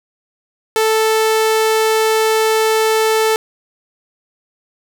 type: tone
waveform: sawtooth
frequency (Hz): 440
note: A4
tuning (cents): 0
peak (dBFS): -8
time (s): 0.76-3.36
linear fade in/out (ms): 0
effects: none